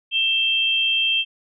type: tone pair together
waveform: sine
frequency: 2663 / 3179 Hz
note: E7 / G7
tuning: +17 / +24 cents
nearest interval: minor third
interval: 307 cents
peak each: -21 / -19 dBFS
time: 0.11-1.25 s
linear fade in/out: 50 ms
effects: none